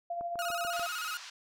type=tone with tremolo; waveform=sine; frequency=690 Hz; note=F5; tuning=21 cents flat; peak=-31 dBFS; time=0.1-0.87 s; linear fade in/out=5 ms; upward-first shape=triangle; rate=14 Hz; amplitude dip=50%
type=click train; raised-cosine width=1 ms; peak=-31 dBFS; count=5; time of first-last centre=0.21-0.796 s; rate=6.83 Hz
type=tone with vibrato; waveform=sawtooth; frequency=1351 Hz; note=E6; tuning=42 cents sharp; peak=-31 dBFS; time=0.39-1.17 s; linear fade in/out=0 ms; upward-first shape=square; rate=16 Hz; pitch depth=97 cents each way
type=band-pass noise; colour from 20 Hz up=white; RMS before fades=-47 dBFS; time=0.72-1.3 s; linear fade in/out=5 ms; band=900 to 5800 Hz; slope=24 dB/octave
effects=none